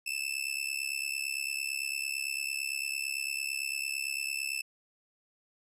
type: tone with amplitude modulation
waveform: sawtooth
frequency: 2637 Hz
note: E7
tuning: in tune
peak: -25 dBFS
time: 0.06-4.62 s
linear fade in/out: 10 ms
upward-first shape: sine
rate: 68.9 Hz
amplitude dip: 90%
effects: resampled to 32000 Hz